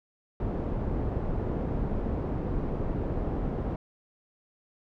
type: low-pass noise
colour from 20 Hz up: pink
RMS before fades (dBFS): -30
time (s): 0.4-3.76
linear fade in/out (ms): 2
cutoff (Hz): 560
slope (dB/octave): 12
effects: none